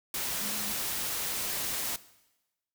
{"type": "tone in noise", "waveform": "sine", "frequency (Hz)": 207.7, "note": "G#3", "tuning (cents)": 0, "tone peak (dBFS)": -43, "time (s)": [0.41, 0.72], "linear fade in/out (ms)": 2, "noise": "white", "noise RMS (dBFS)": -33, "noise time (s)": [0.14, 1.96], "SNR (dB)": -13, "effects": ["noise-tail reverb RT60 1.0 s tail -18 dB re dry"]}